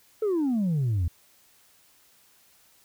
sine exponential sweep, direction down, 449.6 to 79.8 Hz, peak -20 dBFS, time 0.22-1.08 s, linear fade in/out 5 ms, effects tanh soft clip ceiling -21 dBFS + white hiss -60 dBFS RMS until 2.84 s

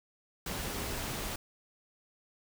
sine tone in noise, 407.1 Hz, G#4, 35 cents flat, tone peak -46 dBFS, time 0.71-0.95 s, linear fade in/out 5 ms, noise pink, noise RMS -37 dBFS, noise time 0.46-1.36 s, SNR -12 dB, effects none

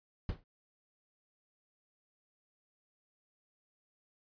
brown noise with exponential decay, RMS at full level -33 dBFS, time 0.29-0.44 s, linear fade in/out 2 ms, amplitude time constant 32 ms, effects resampled to 11025 Hz

